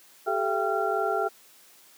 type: tone cluster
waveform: sine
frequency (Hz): 387.1 / 430.8 / 678 / 784 / 1375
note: G4 / A4 / E5 / G5 / F6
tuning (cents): -22 / -37 / +49 / 0 / -27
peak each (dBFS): -30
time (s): 0.26-1.29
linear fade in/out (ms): 20
effects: white hiss -55 dBFS RMS until 1.97 s + high-pass 200 Hz 12 dB/octave